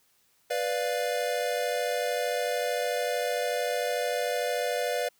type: chord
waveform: square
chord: B diminished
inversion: none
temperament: equal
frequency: 493.9 / 587.3 / 698.5 Hz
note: B4 / D5 / F5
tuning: 0 / 0 / 0 cents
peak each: -31 / -32 / -33 dBFS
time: 0.5-5.09 s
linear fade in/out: 10 ms
effects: white hiss -67 dBFS RMS until 5.19 s